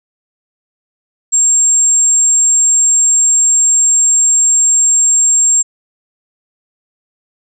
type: tone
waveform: sine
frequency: 7459 Hz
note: A#8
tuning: in tune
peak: -7 dBFS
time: 1.32-5.63 s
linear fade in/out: 20 ms
effects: none